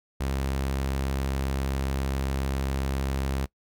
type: tone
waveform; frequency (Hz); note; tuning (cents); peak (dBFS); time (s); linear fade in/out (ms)
sawtooth; 67.4; C#2; -48; -22; 0.2-3.46; 10
effects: noise-tail reverb RT60 0.1 s tail -22 dB re dry